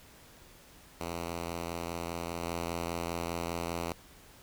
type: tone with level steps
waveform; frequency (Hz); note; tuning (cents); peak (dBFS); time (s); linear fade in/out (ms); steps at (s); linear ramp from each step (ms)
5% pulse; 85; F2; -46; -24 / -22; 1-3.93; 10; 2.43; 5
effects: pink hiss -56 dBFS RMS until 4.42 s

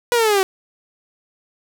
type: linear sweep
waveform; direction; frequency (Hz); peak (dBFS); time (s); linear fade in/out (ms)
sawtooth; down; 490 to 373.8; -10; 0.12-0.43; 0
effects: none

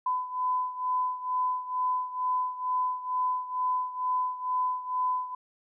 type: beating tone pair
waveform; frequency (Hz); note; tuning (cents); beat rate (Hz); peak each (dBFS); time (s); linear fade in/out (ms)
sine; 1006 / 1008.2; B5 / B5; +32 / +35; 2.2; -28 / -32; 0.06-5.35; 5
effects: none

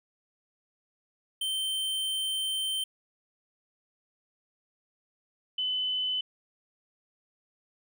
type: tone pair in turn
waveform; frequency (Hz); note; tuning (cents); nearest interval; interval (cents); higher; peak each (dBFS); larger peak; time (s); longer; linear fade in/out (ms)
square / sine; 3110 / 3018; G7 / F#7; -14 / +34; minor second; 52; first; -29 / -27; second; 1.41-2.84 / 5.58-6.21; first; 5
effects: none

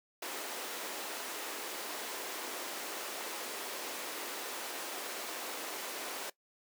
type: high-pass noise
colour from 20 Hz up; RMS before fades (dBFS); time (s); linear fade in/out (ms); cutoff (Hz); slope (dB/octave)
pink; -41; 0.22-6.3; 5; 330; 24
effects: noise-tail reverb RT60 0.1 s tail -19 dB re dry

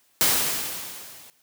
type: noise with level ramp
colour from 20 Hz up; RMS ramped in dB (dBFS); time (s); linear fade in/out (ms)
white; -18 to -48; 0.21-1.3; 0
effects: white hiss -63 dBFS RMS until 1.42 s + high-pass 80 Hz 12 dB/octave

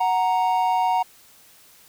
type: tone pair together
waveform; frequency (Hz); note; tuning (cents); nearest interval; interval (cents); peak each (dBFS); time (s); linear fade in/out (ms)
triangle; 740 / 932.3; F#5 / A#5; 0 / 0; major third; 400; -19; 0-1.03; 10
effects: white hiss -52 dBFS RMS until 1.88 s

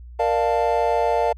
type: chord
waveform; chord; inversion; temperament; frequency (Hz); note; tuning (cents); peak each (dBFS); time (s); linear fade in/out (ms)
triangle; Bb major seventh; none; equal with one note detuned; 466.2 / 597.9 / 698.5 / 880; Bb4 / D5 / F5 / A5; 0 / +31 / 0 / 0; -21 / -22 / -20 / -22; 0.19-1.33; 10
effects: added 60 Hz sine -37 dBFS peak until 1.37 s

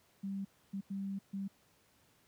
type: tone bursts at uneven times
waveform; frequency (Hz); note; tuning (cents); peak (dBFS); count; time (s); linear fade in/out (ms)
sine; 196; G3; 0; -36; 4; 0.23-0.45 / 0.73-0.81 / 0.9-1.19 / 1.33-1.48; 10
effects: pink hiss -69 dBFS RMS until 2.27 s + high-pass 80 Hz 12 dB/octave

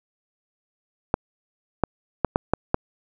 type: clicks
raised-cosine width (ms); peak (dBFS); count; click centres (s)
1; -4; 6; 1.141 / 1.837 / 2.247 / 2.359 / 2.536 / 2.744
effects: none

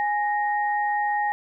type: tone pair together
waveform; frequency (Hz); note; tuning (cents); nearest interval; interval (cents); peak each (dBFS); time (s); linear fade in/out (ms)
sine; 830.6 / 1864.6; G#5 / A#6; 0 / 0; octave + major second; 1400; -22 / -28; 0-1.32; 0
effects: none

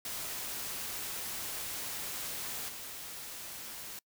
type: noise with level steps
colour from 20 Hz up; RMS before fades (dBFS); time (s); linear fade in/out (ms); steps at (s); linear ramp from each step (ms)
white; -39 / -44; 0.05-3.99; 2; 2.68; 10
effects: noise-tail reverb RT60 0.1 s tail -26 dB re dry

